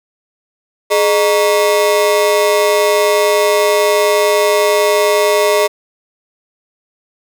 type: ring-modulated tone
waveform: 35% pulse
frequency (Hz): 515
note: C5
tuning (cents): -28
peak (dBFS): -5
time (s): 0.9-5.68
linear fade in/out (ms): 20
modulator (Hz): 94.5
effects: none